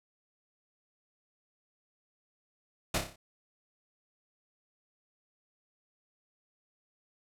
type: noise with echo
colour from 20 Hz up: pink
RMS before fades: -29 dBFS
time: 2.94-2.98 s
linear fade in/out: 5 ms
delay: 30 ms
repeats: 6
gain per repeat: -5 dB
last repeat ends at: 3.16 s
effects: low-pass 12000 Hz 12 dB/octave